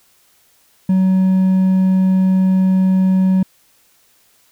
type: tone with hard clipping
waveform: triangle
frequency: 187.8 Hz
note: F#3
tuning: 26 cents sharp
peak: -11 dBFS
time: 0.89-3.43 s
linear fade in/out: 5 ms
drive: 5 dB
effects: white hiss -55 dBFS RMS until 4.51 s